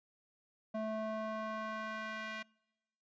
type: tone with band-pass filter sweep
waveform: square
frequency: 218.2 Hz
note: A3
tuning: 14 cents flat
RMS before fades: -40 dBFS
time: 0.74-2.43 s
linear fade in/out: 10 ms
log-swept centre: 560 to 2100 Hz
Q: 1.5
effects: noise-tail reverb RT60 1.0 s tail -26 dB re dry + resampled to 16000 Hz